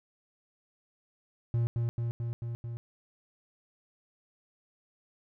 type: tone with echo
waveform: triangle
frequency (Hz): 117.5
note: A#2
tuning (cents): +14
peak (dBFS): -23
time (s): 1.54-1.67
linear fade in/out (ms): 0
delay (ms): 220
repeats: 5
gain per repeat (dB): -2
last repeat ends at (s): 2.77
effects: none